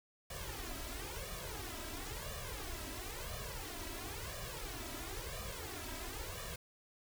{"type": "noise with flanger", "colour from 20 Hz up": "pink", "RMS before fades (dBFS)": -44, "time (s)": [0.3, 6.56], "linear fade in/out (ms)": 5, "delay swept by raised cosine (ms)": [1.7, 3.1], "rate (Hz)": 0.98, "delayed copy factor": 0.95, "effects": []}